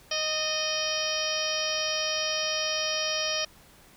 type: harmonic tone with a mistuned harmonic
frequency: 622.3 Hz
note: D#5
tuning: in tune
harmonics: 1 / 2 / 3 / 4 / 5 / 6 / 7 / 8 / 9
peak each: -33 / -38 / -38 / -35 / -33 / -40 / -39 / -35 / -32 dBFS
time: 0.11-3.45 s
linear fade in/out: 5 ms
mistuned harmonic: 3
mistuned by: -35 cents
effects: pink hiss -55 dBFS RMS until 3.96 s